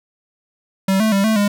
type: tone with pitch steps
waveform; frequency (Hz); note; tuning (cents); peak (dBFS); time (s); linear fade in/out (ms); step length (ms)
square; 192.5 / 218.9 / 196.8 / 219.9 / 203.9; G3 / A3 / G3 / A3 / G#3; -31 / -9 / +7 / -1 / -32; -14; 0.88-1.48; 5; 120
effects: none